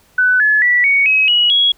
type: tone with pitch steps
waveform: sine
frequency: 1499 / 1712 / 1955.2 / 2233 / 2550 / 2913 / 3326 Hz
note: F#6 / A6 / B6 / C#7 / D#7 / F#7 / G#7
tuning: +22 / -48 / -18 / +12 / +42 / -28 / +2 cents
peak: -9 dBFS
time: 0.18-1.72 s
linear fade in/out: 5 ms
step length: 220 ms
effects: pink hiss -52 dBFS RMS until 1.77 s